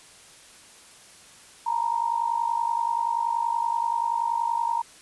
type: tone with amplitude modulation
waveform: sine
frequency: 932.3 Hz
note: A#5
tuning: in tune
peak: -19 dBFS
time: 1.66-4.82 s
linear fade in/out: 10 ms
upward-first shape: sine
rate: 50.5 Hz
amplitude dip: 80%
effects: white hiss -50 dBFS RMS until 5.01 s + resampled to 24000 Hz